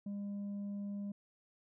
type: tone with tanh clipping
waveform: sine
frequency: 201.9 Hz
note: G#3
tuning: 49 cents flat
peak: -39 dBFS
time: 0.06-1.12 s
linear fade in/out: 5 ms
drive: 3 dB
effects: none